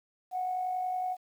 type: tone with amplitude modulation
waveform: sine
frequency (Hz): 736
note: F#5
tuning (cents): -9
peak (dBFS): -27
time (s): 0.31-1.17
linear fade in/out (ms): 50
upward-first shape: sine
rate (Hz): 50.8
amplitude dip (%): 40
effects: tanh soft clip ceiling -23 dBFS + 10-bit